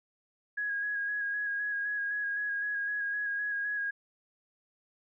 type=tone with vibrato; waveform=sine; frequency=1655 Hz; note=G#6; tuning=6 cents flat; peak=-30 dBFS; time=0.57-3.91 s; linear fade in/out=10 ms; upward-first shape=square; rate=3.9 Hz; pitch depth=20 cents each way; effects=none